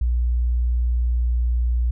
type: tone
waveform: sine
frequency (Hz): 59.9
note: A#1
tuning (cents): +48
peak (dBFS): -17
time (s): 0.01-1.91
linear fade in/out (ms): 5
effects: none